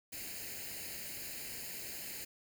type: noise with comb filter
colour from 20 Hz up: white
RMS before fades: -44 dBFS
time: 0.12-2.25 s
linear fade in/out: 10 ms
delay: 0.43 ms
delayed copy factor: +0.75
effects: none